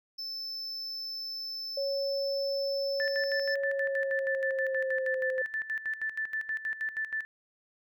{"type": "tone", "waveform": "triangle", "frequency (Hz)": 5274, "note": "E8", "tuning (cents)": 0, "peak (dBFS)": -34, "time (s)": [0.18, 3.55], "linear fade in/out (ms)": 10}
{"type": "tone with pitch glide", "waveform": "sine", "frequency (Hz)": [554.4, 520.3], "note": ["C#5", "C5"], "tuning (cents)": [0, -10], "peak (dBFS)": -29, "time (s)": [1.77, 5.42], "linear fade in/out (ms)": 5, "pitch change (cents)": -110, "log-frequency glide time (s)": [3.54, 5.24]}
{"type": "tone with tremolo", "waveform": "sine", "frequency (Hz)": 1760, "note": "A6", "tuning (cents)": 0, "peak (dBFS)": -29, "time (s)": [3, 7.25], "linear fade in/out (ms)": 0, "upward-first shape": "square", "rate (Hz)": 6.3, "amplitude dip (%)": 75}
{"effects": []}